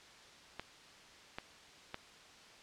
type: clicks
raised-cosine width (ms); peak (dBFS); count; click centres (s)
0.3; -24; 3; 0.596 / 1.385 / 1.944
effects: white hiss -57 dBFS RMS until 2.62 s + low-pass 5000 Hz 12 dB/octave